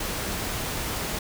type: noise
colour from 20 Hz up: pink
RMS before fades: -30 dBFS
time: 0-1.19 s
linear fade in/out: 5 ms
effects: none